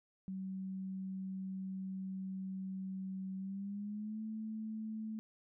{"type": "tone with pitch glide", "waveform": "sine", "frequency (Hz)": [190, 218.3], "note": ["F#3", "A3"], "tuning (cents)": [46, -13], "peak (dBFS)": -39, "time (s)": [0.28, 5.19], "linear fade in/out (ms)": 0, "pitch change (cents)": 241, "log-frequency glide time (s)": [3.37, 4.21], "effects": []}